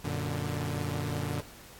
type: chord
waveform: sawtooth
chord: Gb augmented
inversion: none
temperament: equal with one note detuned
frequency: 92.5 / 118.44 / 146.83 Hz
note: Gb2 / Bb2 / D3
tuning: 0 / +28 / 0 cents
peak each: -32 / -32 / -30 dBFS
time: 0.04-1.41 s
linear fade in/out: 10 ms
effects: pink hiss -51 dBFS RMS until 1.79 s + AAC 64 kbps